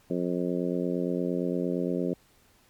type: harmonic tone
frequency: 88.7 Hz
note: F2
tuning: 27 cents sharp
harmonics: 2 / 3 / 4 / 5 / 6 / 7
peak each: -31 / -31 / -32 / -34 / -35 / -40 dBFS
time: 0.1-2.14 s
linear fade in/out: 5 ms
effects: pink hiss -62 dBFS RMS until 2.69 s + MP3 96 kbps